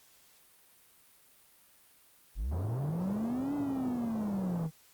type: linear two-way sweep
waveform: triangle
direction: up then down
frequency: 39.87 to 291.5 to 154.5 Hz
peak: -29 dBFS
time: 2.35-4.71 s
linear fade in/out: 50 ms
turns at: 3.55 s
type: band-pass noise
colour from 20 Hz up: pink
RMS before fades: -43 dBFS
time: 2.51-4.67 s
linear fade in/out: 10 ms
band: 100 to 980 Hz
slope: 24 dB/octave
effects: white hiss -62 dBFS RMS until 4.93 s + Opus 48 kbps